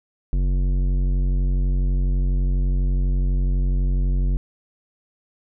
sine tone with tanh clipping, 46.04 Hz, F#1, 8 cents flat, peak -19 dBFS, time 0.33-4.37 s, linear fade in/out 0 ms, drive 13 dB, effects none

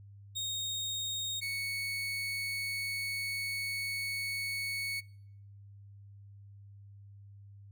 30% pulse tone pair in turn, 3717 / 2218 Hz, A#7 / C#7, -6 / 0 cents, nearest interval major sixth, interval 894 cents, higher first, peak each -31 / -31 dBFS, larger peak neither, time 0.35-1.41 / 1.41-5.01 s, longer second, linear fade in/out 20 ms, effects noise-tail reverb RT60 0.7 s tail -24 dB re dry + added 100 Hz sine -50 dBFS peak until 7.71 s

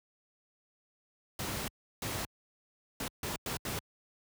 pink noise bursts at uneven times, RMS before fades -36 dBFS, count 6, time 1.39-1.68 / 2.02-2.25 / 3-3.08 / 3.23-3.36 / 3.46-3.57 / 3.65-3.79 s, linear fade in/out 2 ms, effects high-pass 60 Hz 12 dB/octave

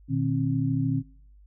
sine tone cluster, 120.4 / 153.6 / 267.8 Hz, B2 / D#3 / C4, -44 / -22 / +40 cents, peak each -27 dBFS, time 0.08-1.03 s, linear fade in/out 50 ms, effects noise-tail reverb RT60 0.6 s tail -23 dB re dry + added 50 Hz sine -50 dBFS peak until 1.46 s

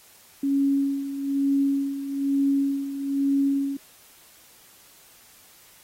sine tone with tremolo, 277.2 Hz, C#4, in tune, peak -18 dBFS, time 0.43-3.77 s, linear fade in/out 5 ms, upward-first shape sine, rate 1.1 Hz, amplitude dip 70%, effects white hiss -53 dBFS RMS until 5.83 s + AAC 48 kbps

